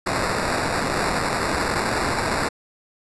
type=noise with sample-and-hold; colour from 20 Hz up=blue; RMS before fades=-23 dBFS; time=0.06-2.49 s; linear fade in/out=10 ms; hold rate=3150 Hz; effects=resampled to 24000 Hz